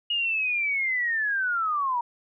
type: linear sweep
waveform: sine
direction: down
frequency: 2880 to 932.3 Hz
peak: -23 dBFS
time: 0.1-2.01 s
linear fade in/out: 5 ms
effects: none